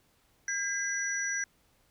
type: tone cluster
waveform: sine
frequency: 1612 / 2011 / 5870 Hz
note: G6 / B6 / F#8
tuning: +48 / +31 / -15 cents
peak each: -32 / -38 / -34 dBFS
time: 0.48-1.44 s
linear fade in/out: 2 ms
effects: pink hiss -68 dBFS RMS until 1.9 s